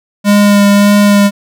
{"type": "tone with vibrato", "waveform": "square", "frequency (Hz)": 203.5, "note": "G#3", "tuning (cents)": -35, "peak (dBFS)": -5, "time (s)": [0.24, 1.31], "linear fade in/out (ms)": 50, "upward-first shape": "sine", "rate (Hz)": 1.7, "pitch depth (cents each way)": 13, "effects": []}